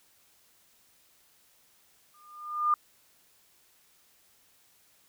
sine tone with exponential growth, 1208 Hz, D6, 48 cents sharp, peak -19 dBFS, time 2.14-2.74 s, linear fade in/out 2 ms, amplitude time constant 130 ms, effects white hiss -64 dBFS RMS until 5.08 s

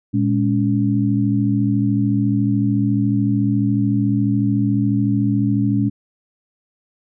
sine tone cluster, 115.4 / 207.7 / 281.6 Hz, A#2 / G#3 / C#4, -17 / 0 / +27 cents, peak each -19 dBFS, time 0.13-5.9 s, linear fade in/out 20 ms, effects none

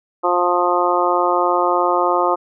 harmonic tone, 176.9 Hz, F3, 23 cents sharp, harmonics 2 / 3 / 4 / 5 / 6 / 7, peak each -21 / -21 / -21 / -21 / -21 / -21 dBFS, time 0.23-2.36 s, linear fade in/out 20 ms, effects none

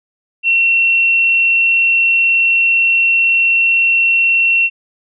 sine tone with frequency modulation, 2719 Hz, F7, 47 cents flat, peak -9 dBFS, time 0.43-4.7 s, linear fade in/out 50 ms, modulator 78.5 Hz, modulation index 0.24, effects none

